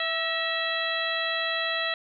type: harmonic tone with a mistuned harmonic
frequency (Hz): 659.3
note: E5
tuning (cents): 0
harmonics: 1 / 2 / 3 / 4 / 5 / 6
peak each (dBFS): -33 / -34 / -30 / -34 / -33 / -33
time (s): 0-1.94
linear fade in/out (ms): 2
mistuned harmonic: 3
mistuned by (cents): -56
effects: none